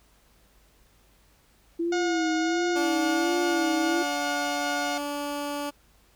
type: tone with vibrato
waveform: sine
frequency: 332.3 Hz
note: E4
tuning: 14 cents sharp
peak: -24 dBFS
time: 1.79-4.03 s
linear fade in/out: 10 ms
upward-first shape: sine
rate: 1.4 Hz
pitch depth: 74 cents each way
type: harmonic tone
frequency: 721 Hz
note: F#5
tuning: 45 cents flat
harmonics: 1 / 2 / 3 / 4 / 5 / 6 / 7 / 8 / 9 / 10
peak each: -31 / -32 / -38 / -42 / -42 / -42 / -44 / -43 / -46 / -47 dBFS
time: 1.92-4.98 s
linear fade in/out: 5 ms
type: tone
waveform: 15% pulse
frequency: 288.9 Hz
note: D4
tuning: 28 cents flat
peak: -23 dBFS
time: 2.75-5.71 s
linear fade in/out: 20 ms
effects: added 50 Hz sine -62 dBFS peak until 6.15 s + pink hiss -62 dBFS RMS until 6.15 s